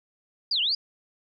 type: linear two-way sweep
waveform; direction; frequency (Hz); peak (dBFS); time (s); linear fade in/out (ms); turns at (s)
sine; down then up; 4978 to 2725 to 4978; -22; 0.51-0.75; 5; 0.61
effects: none